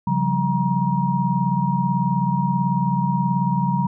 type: tone cluster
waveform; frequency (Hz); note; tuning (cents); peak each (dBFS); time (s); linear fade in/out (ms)
sine; 137 / 174.3 / 192.8 / 948; C#3 / F3 / G3 / A#5; -20 / -3 / -28 / +29; -23; 0.07-3.87; 5
effects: none